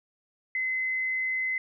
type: tone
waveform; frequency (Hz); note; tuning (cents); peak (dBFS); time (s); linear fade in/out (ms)
sine; 2045; C7; -40; -26; 0.55-1.58; 2
effects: none